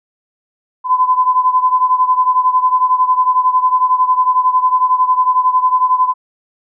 sine beating tone pair, 1011 / 1022 Hz, B5 / C6, +40 / -41 cents, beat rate 11 Hz, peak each -11 / -15 dBFS, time 0.84-6.14 s, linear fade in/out 50 ms, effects none

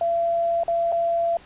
sine tone with dropouts, 678 Hz, E5, 49 cents sharp, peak -19 dBFS, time 0.01-1.37 s, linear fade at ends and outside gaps 2 ms, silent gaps 0.635-0.68 / 0.92-0.924 s, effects pink hiss -49 dBFS RMS until 1.45 s + resampled to 8000 Hz

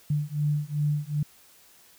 sine beating tone pair, 146.83 / 149.43 Hz, D3 / D3, 0 / +30 cents, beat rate 2.6 Hz, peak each -27 / -27 dBFS, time 0.1-1.23 s, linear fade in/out 5 ms, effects white hiss -56 dBFS RMS until 1.98 s

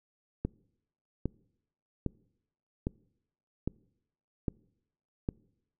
click train, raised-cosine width 3 ms, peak -17 dBFS, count 7, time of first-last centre 0.45-5.289 s, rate 1.24 Hz, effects noise-tail reverb RT60 0.8 s tail -25 dB re dry

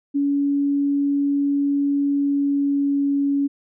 sine tone with pitch glide, 282.8 to 281 Hz, C#4 to C#4, +35 to +24 cents, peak -17 dBFS, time 0.14-3.48 s, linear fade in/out 20 ms, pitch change -11 cents, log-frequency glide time 2.04-3.2 s, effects none

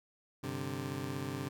20% pulse chord, G suspended fourth, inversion none, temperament just, 98 / 130.67 / 147 Hz, G2 / C3 / D3, 0 / -2 / +2 cents, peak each -39 / -35 / -37 dBFS, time 0.43-1.49 s, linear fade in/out 10 ms, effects none

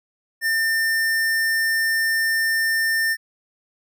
square tone, 1800 Hz, A6, 39 cents sharp, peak -19 dBFS, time 0.41-3.17 s, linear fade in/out 50 ms, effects none

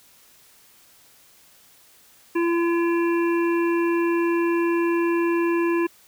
harmonic tone, 340 Hz, F4, 46 cents flat, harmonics 1 / 3 / 5 / 7 / 8, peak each -19 / -29 / -33 / -36 / -37 dBFS, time 2.35-5.87 s, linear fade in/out 10 ms, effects white hiss -54 dBFS RMS until 6.07 s

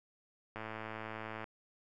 click train, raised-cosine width 0.5 ms, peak -27 dBFS, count 98, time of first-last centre 0.56-1.442 s, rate 110 Hz, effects none

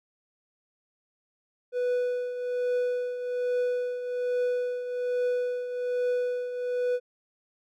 triangle tone with tremolo, 493.9 Hz, B4, in tune, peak -21 dBFS, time 1.72-7 s, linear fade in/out 50 ms, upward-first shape triangle, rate 1.2 Hz, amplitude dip 65%, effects none

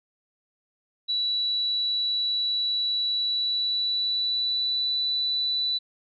sine tone with pitch glide, 3935 to 3972 Hz, B7 to B7, -7 to +9 cents, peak -23 dBFS, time 1.08-5.79 s, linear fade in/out 20 ms, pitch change +16 cents, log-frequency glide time 3.15-4.97 s, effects none

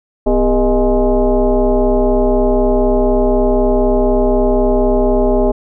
sine tone with frequency modulation, 185 Hz, F#3, in tune, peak -9 dBFS, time 0.26-5.52 s, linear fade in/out 10 ms, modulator 217 Hz, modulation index 2.4, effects none

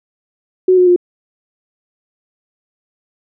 sine tone with pitch steps, 370.4 / 362.6 / 354.9 Hz, F#4 / F#4 / F4, +2 / -35 / +28 cents, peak -6 dBFS, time 0.68-0.962 s, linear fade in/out 5 ms, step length 94 ms, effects none

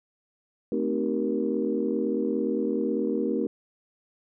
sine tone cluster, 221.5 / 259.3 / 309 / 385.5 / 470.5 Hz, A3 / C4 / D#4 / G4 / A#4, +12 / -15 / -12 / -29 / +16 cents, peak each -30 dBFS, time 0.72-3.47 s, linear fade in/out 2 ms, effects tanh soft clip ceiling -12 dBFS

